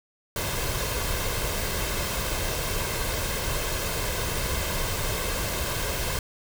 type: noise with comb filter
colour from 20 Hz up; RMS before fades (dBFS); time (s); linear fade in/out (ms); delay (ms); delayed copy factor
pink; -28; 0.36-6.19; 2; 1.9; +0.5
effects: none